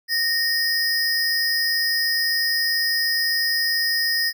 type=tone pair together; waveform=square; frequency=1846 / 5029 Hz; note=A#6 / D#8; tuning=-17 / +18 cents; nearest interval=octave + perfect fourth; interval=1735 cents; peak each=-23 / -22 dBFS; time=0.08-4.33 s; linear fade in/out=50 ms; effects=none